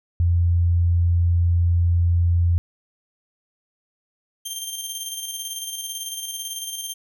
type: tone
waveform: sine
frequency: 86.1 Hz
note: F2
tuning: 24 cents flat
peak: -15 dBFS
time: 0.2-2.58 s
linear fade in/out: 0 ms
type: tone with tremolo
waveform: 15% pulse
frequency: 3167 Hz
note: G7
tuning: 17 cents sharp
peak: -20 dBFS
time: 4.45-6.94 s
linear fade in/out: 10 ms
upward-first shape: square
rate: 18 Hz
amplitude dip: 40%
effects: none